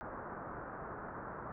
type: low-pass noise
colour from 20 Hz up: white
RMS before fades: -45 dBFS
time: 0.01-1.52 s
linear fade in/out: 0 ms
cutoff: 1500 Hz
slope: 48 dB/octave
effects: none